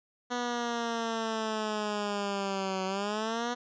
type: linear two-way sweep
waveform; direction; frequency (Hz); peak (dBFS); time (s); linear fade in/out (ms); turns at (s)
10% pulse; down then up; 245.5 to 187.8 to 245.5; -22; 0.3-3.55; 20; 2.85
effects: resampled to 16000 Hz

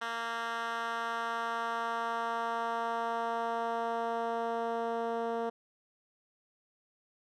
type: tone with band-pass filter sweep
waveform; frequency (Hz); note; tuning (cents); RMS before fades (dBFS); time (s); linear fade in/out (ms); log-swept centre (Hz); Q
10% pulse; 231; A#3; -16; -34; 0.01-5.5; 10; 1800 to 480; 1.2
effects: none

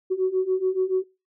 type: beating tone pair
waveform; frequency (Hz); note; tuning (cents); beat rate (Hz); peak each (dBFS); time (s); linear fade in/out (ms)
sine; 370 / 377; F#4 / F#4; 0 / +32; 7; -24 / -22; 0.1-1.04; 20
effects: noise-tail reverb RT60 0.3 s tail -25 dB re dry + tanh soft clip ceiling -13 dBFS

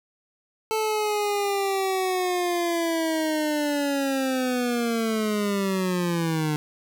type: linear sweep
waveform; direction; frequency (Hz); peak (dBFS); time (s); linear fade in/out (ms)
25% pulse; down; 440 to 149.9; -19; 0.71-6.56; 0
effects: none

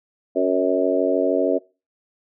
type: harmonic tone with a mistuned harmonic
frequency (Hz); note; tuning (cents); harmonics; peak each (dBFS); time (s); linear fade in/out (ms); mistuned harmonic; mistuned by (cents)
92.9; F#2; +7; 3 / 4 / 5 / 6 / 7; -23 / -23 / -23 / -23 / -23; 0.35-1.59; 20; 7; -16
effects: noise-tail reverb RT60 0.3 s tail -22 dB re dry

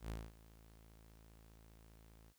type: tone with ADSR envelope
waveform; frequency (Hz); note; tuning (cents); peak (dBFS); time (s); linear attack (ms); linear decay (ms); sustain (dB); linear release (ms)
sawtooth; 55; A1; 0; -37; 0-2.34; 97; 220; -19; 57
effects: white hiss -75 dBFS RMS until 2.38 s

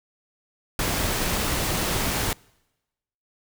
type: noise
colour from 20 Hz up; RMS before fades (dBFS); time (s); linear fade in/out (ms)
pink; -25; 0.79-2.33; 2
effects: noise-tail reverb RT60 1.0 s tail -26 dB re dry

